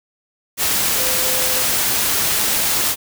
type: tone in noise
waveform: sine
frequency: 513 Hz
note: C5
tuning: 34 cents flat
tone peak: -28 dBFS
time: 0.96-1.66 s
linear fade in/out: 50 ms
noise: white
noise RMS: -18 dBFS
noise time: 0.57-2.96 s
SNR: -13 dB
effects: none